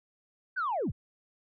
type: linear sweep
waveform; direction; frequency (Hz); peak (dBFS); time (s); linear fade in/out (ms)
sine; down; 1578 to 39.14; -27; 0.56-0.92; 20
effects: tanh soft clip ceiling -24 dBFS

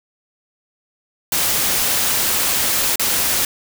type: noise with dropouts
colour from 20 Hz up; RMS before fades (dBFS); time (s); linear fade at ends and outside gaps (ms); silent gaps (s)
white; -18; 1.32-3.45; 2; 2.958-2.995
effects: none

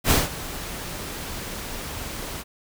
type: noise with ADSR envelope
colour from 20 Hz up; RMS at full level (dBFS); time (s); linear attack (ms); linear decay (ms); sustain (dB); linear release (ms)
pink; -17; 0.04-2.44; 70; 170; -16; 39
effects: none

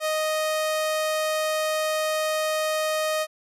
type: tone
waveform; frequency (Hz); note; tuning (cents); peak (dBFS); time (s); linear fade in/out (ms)
sawtooth; 622.3; D#5; 0; -19; 0-3.27; 50
effects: resampled to 32000 Hz

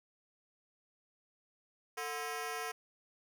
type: ring-modulated tone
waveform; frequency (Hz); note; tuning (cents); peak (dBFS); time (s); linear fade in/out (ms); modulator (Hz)
15% pulse; 587.3; D5; 0; -28; 1.97-2.72; 10; 140
effects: none

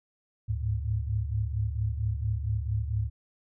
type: tone cluster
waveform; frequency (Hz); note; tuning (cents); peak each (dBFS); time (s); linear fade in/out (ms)
sine; 72.4 / 104.5 / 108.9; D2 / G#2 / A2; -24 / +11 / -17; -31; 0.48-3.1; 20
effects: none

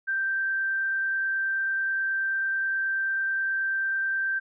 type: tone with frequency modulation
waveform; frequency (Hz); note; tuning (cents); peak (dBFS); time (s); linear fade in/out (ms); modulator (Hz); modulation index
sine; 1568; G6; 0; -24; 0.07-4.4; 20; 29.3; 0.3
effects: none

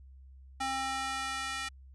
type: tone with high-pass filter sweep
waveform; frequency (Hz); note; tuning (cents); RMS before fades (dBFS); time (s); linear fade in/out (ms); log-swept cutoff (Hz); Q
square; 266.7; C4; +33; -35; 0.6-1.69; 10; 720 to 1700; 1.2
effects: added 66 Hz sine -50 dBFS peak until 1.94 s + resampled to 24000 Hz

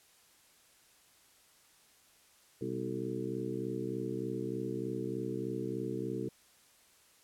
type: harmonic tone with a mistuned harmonic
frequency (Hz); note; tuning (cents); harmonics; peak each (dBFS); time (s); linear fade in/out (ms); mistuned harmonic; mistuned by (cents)
63.3; B1; +43; 2 / 3 / 4 / 5 / 6 / 7; -42 / -42 / -44 / -40 / -40 / -41; 2.61-6.29; 5; 3; +84
effects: white hiss -64 dBFS RMS until 7.23 s + low-pass 12000 Hz 12 dB/octave

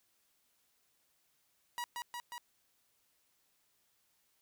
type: tone with echo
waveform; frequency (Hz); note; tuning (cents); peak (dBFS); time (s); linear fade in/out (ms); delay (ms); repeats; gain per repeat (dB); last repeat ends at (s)
sawtooth; 963; B5; -44; -33; 1.78-1.84; 0; 180; 3; -2; 2.38
effects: white hiss -75 dBFS RMS until 4.41 s

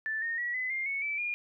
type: tone with pitch steps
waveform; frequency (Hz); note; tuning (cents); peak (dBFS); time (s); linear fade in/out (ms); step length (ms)
sine; 1760 / 1842.2 / 1928.2 / 2018 / 2112 / 2211 / 2314 / 2422; A6 / A#6 / B6 / B6 / C7 / C#7 / D7 / D#7; 0 / -21 / -42 / +37 / +16 / -5 / -26 / -47; -30; 0.06-1.34; 0; 160
effects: none

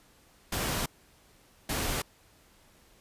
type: noise bursts at uneven times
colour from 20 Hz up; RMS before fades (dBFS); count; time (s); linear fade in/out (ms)
pink; -31; 2; 0.52-0.86 / 1.69-2.02; 5
effects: pink hiss -61 dBFS RMS until 3 s + resampled to 32000 Hz

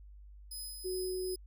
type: tone with tremolo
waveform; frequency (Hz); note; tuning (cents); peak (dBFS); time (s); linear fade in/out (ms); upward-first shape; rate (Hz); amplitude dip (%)
15% pulse; 5040; D#8; +21; -35; 0.51-1.36; 5; sine; 2.6; 40
type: tone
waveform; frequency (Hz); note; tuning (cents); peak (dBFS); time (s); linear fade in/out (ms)
sine; 370; F#4; 0; -34; 0.84-1.36; 20
effects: added 50 Hz sine -50 dBFS peak until 1.46 s

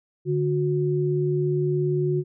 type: tone pair together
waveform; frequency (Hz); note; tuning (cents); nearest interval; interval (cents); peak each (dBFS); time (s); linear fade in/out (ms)
sine; 146.83 / 364.1; D3 / F#4; 0 / -28; octave + major third; 1572; -23; 0.25-2.24; 50
effects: none

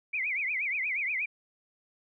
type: tone with vibrato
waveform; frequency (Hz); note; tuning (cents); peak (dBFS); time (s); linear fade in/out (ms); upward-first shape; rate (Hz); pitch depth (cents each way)
sine; 2251; C#7; +26; -28; 0.13-1.26; 10; triangle; 8.4; 230
effects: none

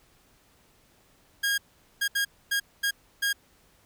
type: tone bursts at uneven times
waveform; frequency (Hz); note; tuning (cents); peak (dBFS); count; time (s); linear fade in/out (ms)
sawtooth; 1629; G#6; -34; -20; 6; 1.43-1.58 / 2.01-2.08 / 2.15-2.25 / 2.51-2.6 / 2.83-2.91 / 3.22-3.33; 10
effects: pink hiss -62 dBFS RMS until 3.85 s

